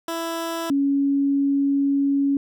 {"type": "tone pair in turn", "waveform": ["15% pulse", "sine"], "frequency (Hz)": [331.7, 278.9], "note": ["E4", "C#4"], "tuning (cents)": [11, 11], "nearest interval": "minor third", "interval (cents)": 300, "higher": "first", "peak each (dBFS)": [-19, -17], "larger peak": "second", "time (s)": [[0.08, 0.7], [0.7, 2.37]], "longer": "second", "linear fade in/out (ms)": 2, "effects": []}